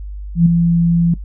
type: tone with ADSR envelope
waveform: sine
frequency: 169.5 Hz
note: E3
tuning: 49 cents sharp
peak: -4 dBFS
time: 0.35-1.14 s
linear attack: 110 ms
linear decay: 5 ms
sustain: -6 dB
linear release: 3 ms
effects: noise-tail reverb RT60 0.1 s tail -19 dB re dry + added 50 Hz sine -25 dBFS peak until 1.24 s